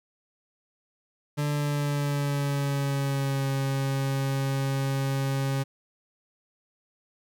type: tone with pitch glide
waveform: 40% pulse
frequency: 146.83 to 136.21 Hz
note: D3 to C#3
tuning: 0 to -30 cents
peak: -24 dBFS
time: 1.37-5.64 s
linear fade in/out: 20 ms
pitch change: -130 cents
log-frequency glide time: 1.5-3.49 s
effects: 11-bit